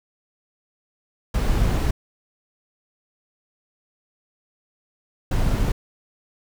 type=noise bursts at uneven times; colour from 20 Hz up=brown; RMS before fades=-20 dBFS; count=2; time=1.34-1.91 / 5.31-5.72 s; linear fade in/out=5 ms; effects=none